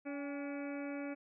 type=harmonic tone with a mistuned harmonic; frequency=284.5 Hz; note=C#4; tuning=45 cents sharp; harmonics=1 / 2 / 3 / 4 / 5 / 6 / 7 / 8 / 9; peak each=-40 / -45 / -54 / -58 / -53 / -57 / -60 / -52 / -59 dBFS; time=0.05-1.15 s; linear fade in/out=20 ms; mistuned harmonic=3; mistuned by=-70 cents; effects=none